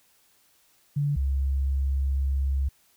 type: tone pair in turn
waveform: sine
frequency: 144.2 / 68.05 Hz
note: D3 / C#2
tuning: -31 / -31 cents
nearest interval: octave + minor second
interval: 1300 cents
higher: first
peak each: -22 dBFS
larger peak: neither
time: 0.96-1.16 / 1.16-2.69 s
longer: second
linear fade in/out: 10 ms
effects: white hiss -63 dBFS RMS until 2.96 s